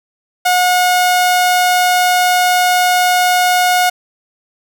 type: tone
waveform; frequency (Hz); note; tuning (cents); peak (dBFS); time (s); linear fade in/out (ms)
sawtooth; 724; F#5; -38; -6; 0.45-3.9; 10
effects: none